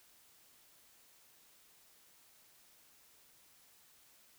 silence, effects white hiss -65 dBFS RMS until 4.38 s

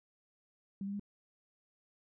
sine tone with pitch steps, 196.2 / 199.74 / 203.4 Hz, G3 / G3 / G#3, +2 / +33 / -36 cents, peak -36 dBFS, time 0.81-0.996 s, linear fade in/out 2 ms, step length 62 ms, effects none

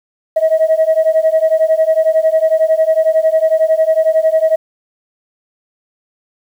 sine beating tone pair, 633 / 644 Hz, D#5 / E5, +30 / -41 cents, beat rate 11 Hz, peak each -11 dBFS, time 0.36-4.56 s, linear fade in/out 10 ms, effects tanh soft clip ceiling -4 dBFS + 7-bit

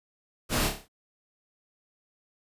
pink noise with echo, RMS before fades -27 dBFS, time 0.49-0.71 s, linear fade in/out 50 ms, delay 29 ms, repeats 6, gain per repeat -5 dB, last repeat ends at 0.884 s, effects resampled to 32000 Hz

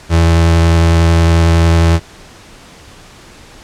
35% pulse tone with vibrato, 83.2 Hz, E2, 17 cents sharp, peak -5 dBFS, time 0.09-2 s, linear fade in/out 50 ms, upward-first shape triangle, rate 11 Hz, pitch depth 15 cents each way, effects pink hiss -38 dBFS RMS until 3.63 s + low-pass 8000 Hz 12 dB/octave

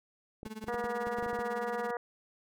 clicks, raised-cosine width 2 ms, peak -30 dBFS, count 12, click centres 0.431 / 0.463 / 0.641 / 0.682 / 0.743 / 0.842 / 1.07 / 1.186 / 1.226 / 1.263 / 1.331 / 1.39 s
35% pulse tone with tremolo, 217.6 Hz, A3, 19 cents flat, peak -36 dBFS, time 0.45-1.91 s, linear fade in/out 5 ms, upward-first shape sine, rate 18 Hz, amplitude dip 90%
harmonic tone, 240 Hz, B3, 49 cents flat, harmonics 2 / 3 / 4 / 5 / 6 / 7 / 8, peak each -35 / -39 / -41 / -43 / -45 / -46 / -47 dBFS, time 0.68-1.97 s, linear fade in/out 2 ms
effects none

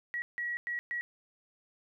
sine tone bursts at uneven times, 1918 Hz, A#6, 49 cents sharp, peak -32 dBFS, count 4, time 0.14-0.22 / 0.38-0.57 / 0.67-0.79 / 0.91-1.01 s, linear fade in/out 0 ms, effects 12-bit

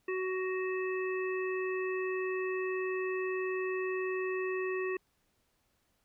harmonic tone, 373.2 Hz, F#4, 15 cents sharp, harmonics 1 / 3 / 5 / 7, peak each -32 / -43 / -41 / -43 dBFS, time 0.08-4.97 s, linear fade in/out 5 ms, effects pink hiss -75 dBFS RMS until 6.04 s

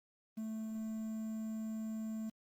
triangle tone with quantisation, 220 Hz, A3, in tune, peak -36 dBFS, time 0.37-2.3 s, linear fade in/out 10 ms, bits 10, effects Opus 32 kbps

